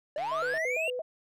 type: linear sweep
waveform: triangle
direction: up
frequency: 559 to 2821 Hz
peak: -28 dBFS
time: 0.16-0.9 s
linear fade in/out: 2 ms
type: click train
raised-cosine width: 0.3 ms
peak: -29 dBFS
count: 60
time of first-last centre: 0.18-0.576 s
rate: 149 Hz
type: tone with vibrato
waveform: sine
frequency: 566 Hz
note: C#5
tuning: 36 cents sharp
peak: -31 dBFS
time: 0.31-1.02 s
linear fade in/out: 10 ms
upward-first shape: square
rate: 4.4 Hz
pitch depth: 220 cents each way
effects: none